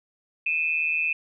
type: tone pair together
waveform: sine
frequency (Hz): 2467 / 2625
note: D#7 / E7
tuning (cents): -15 / -8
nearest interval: minor second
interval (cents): 107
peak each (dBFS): -25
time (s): 0.46-1.13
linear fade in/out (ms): 5
effects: none